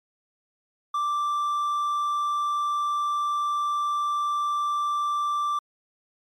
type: tone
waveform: triangle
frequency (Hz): 1174.7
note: D6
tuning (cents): 0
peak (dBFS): -21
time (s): 0.94-5.59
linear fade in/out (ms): 5
effects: MP3 64 kbps